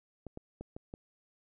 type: clicks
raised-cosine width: 2 ms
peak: -29 dBFS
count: 5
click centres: 0.267 / 0.374 / 0.61 / 0.765 / 0.939 s
effects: none